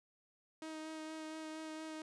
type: tone with vibrato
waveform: sawtooth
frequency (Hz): 314.6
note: D#4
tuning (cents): +19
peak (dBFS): -40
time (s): 0.62-2.02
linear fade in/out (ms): 2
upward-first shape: sine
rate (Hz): 4.3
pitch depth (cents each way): 14
effects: resampled to 22050 Hz